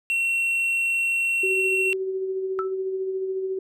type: tone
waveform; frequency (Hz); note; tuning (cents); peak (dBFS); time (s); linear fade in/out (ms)
triangle; 2723; F7; -44; -19; 0.1-1.93; 0
type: tone with tremolo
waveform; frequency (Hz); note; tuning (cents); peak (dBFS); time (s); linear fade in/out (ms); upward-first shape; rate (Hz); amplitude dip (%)
sine; 380; F#4; +46; -23; 1.43-3.59; 5; sine; 14; 35
type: tone with exponential decay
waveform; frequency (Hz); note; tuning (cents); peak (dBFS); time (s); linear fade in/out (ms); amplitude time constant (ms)
sine; 1318.5; E6; 0; -22; 2.59-2.74; 0; 31
effects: none